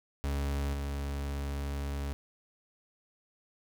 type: tone with level steps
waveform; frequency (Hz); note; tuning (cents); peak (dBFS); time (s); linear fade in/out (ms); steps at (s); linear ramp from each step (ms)
40% pulse; 70.3; C#2; +25; -29 / -32; 0.24-2.13; 0; 0.73; 10
effects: none